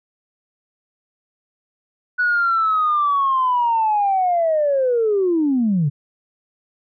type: linear sweep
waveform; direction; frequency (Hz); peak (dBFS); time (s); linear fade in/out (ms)
sine; down; 1480 to 134.2; -14; 2.18-5.9; 20
effects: tanh soft clip ceiling -10 dBFS